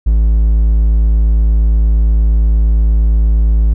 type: tone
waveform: triangle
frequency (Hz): 54.3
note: A1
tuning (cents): -22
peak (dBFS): -5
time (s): 0.06-3.74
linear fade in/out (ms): 10
effects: none